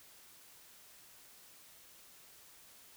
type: silence
effects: white hiss -59 dBFS RMS until 2.96 s